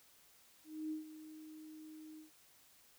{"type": "tone with ADSR envelope", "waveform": "sine", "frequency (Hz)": 311.1, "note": "D#4", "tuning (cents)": 0, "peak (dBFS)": -37, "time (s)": [0.64, 2.31], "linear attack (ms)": 270, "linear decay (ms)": 130, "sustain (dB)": -13, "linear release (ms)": 130, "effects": ["white hiss -66 dBFS RMS until 2.98 s"]}